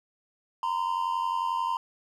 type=tone pair together; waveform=triangle; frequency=932 / 1023.2 Hz; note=A#5 / C6; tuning=-1 / -39 cents; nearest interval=major second; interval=162 cents; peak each=-27 / -27 dBFS; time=0.63-1.77 s; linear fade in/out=2 ms; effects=none